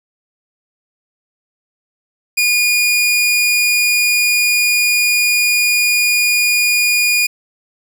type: tone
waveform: sawtooth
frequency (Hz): 2440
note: D#7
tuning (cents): -34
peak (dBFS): -8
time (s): 2.37-7.27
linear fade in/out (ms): 10
effects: none